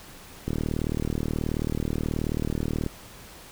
click train, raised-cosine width 3 ms, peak -14 dBFS, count 93, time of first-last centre 0.48-2.863 s, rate 38.6 Hz, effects pink hiss -46 dBFS RMS until 3.51 s

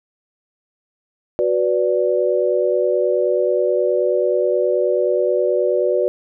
sine chord, B minor, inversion second, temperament equal with one note detuned, 370 / 493.9 / 583.3 Hz, F#4 / B4 / D5, 0 / 0 / -12 cents, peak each -19 dBFS, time 1.39-6.08 s, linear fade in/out 0 ms, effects none

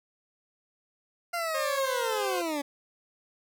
20% pulse linear sweep, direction down, 698.5 to 277.2 Hz, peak -24 dBFS, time 1.33-2.62 s, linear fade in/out 10 ms
sawtooth tone with pitch glide, 540 to 517.4 Hz, C#5 to C5, -45 to -19 cents, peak -27 dBFS, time 1.54-2.42 s, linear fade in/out 10 ms, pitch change -74 cents, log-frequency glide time 1.91-2.03 s
effects none

